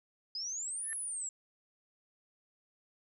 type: exponential two-way sweep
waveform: sine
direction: up then down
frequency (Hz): 4921 to 11000 to 7520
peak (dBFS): -36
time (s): 0.35-1.29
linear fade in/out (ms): 2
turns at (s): 0.92
type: tone with exponential growth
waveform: sine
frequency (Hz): 1788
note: A6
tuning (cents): +27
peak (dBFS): -37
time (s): 0.81-0.93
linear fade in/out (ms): 0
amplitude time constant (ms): 24
effects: none